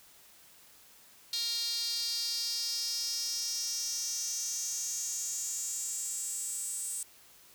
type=tone with high-pass filter sweep; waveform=sawtooth; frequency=465.8 Hz; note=A#4; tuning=1 cent flat; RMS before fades=-35 dBFS; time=1.33-7.03 s; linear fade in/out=2 ms; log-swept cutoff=4200 to 8400 Hz; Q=6.2; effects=white hiss -58 dBFS RMS until 7.54 s